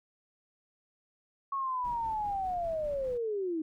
sine linear sweep, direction down, 1108.7 to 307.1 Hz, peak -30 dBFS, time 1.52-3.62 s, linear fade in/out 5 ms
brown noise with tremolo, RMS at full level -47 dBFS, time 1.84-3.18 s, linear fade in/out 10 ms, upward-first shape square, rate 5 Hz, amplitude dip 30%
effects none

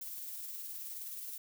violet noise with tremolo, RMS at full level -42 dBFS, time 0.01-1.38 s, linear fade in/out 5 ms, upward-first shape triangle, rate 19 Hz, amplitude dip 35%, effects none

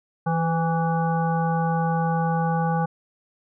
harmonic tone with a mistuned harmonic, 164.3 Hz, E3, 5 cents flat, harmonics 1 / 3 / 5 / 7 / 9, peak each -22 / -30 / -25 / -33 / -35 dBFS, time 0.26-2.86 s, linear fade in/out 10 ms, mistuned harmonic 3, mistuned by +31 cents, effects none

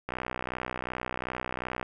click train, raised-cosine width 0.5 ms, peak -17 dBFS, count 110, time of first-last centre 0.09-1.828 s, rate 62.7 Hz, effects none

